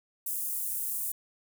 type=high-pass noise; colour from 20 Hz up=pink; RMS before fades=-33 dBFS; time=0.26-1.12 s; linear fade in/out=5 ms; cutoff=9900 Hz; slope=24 dB/octave; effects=none